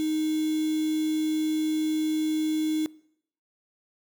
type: tone with quantisation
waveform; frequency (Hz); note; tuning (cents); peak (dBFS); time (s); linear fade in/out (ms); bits
sine; 311.1; D#4; 0; -24; 0-2.86; 0; 6
effects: noise-tail reverb RT60 0.7 s tail -22 dB re dry